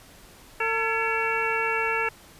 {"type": "harmonic tone with a mistuned harmonic", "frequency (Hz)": 450.8, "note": "A4", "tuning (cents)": 42, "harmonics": [1, 2, 3, 4, 5, 6], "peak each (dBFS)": [-30, -30, -30, -30, -30, -30], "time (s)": [0.6, 2.09], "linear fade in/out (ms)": 5, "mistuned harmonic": 4, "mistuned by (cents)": -100, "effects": ["pink hiss -50 dBFS RMS until 2.39 s", "resampled to 32000 Hz"]}